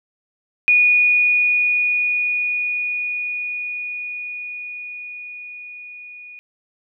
sine tone with level ramp, 2458 Hz, D#7, 22 cents flat, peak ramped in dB -10 to -36 dBFS, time 0.68-6.39 s, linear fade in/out 0 ms, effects none

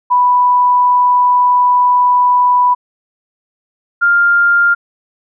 sine tone pair in turn, 987.8 / 1399.8 Hz, B5 / F6, 0 / +4 cents, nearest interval tritone, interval 604 cents, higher second, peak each -7 dBFS, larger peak neither, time 0.1-2.75 / 4.01-4.75 s, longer first, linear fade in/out 20 ms, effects none

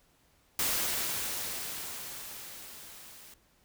white noise with level ramp, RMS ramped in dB -29 to -52 dBFS, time 0.59-3.34 s, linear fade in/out 2 ms, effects pink hiss -67 dBFS RMS until 3.64 s

